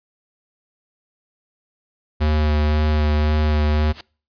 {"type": "tone with vibrato", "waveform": "square", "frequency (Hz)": 75.8, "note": "D#2", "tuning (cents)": -45, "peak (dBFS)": -16, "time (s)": [2.2, 3.93], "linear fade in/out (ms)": 20, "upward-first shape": "sine", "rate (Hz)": 1.9, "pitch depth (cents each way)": 16}
{"type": "noise with exponential growth", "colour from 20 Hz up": "white", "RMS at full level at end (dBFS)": -26, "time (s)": [3.88, 4.01], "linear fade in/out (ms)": 5, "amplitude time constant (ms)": 28}
{"effects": ["noise-tail reverb RT60 0.4 s tail -25 dB re dry", "resampled to 11025 Hz"]}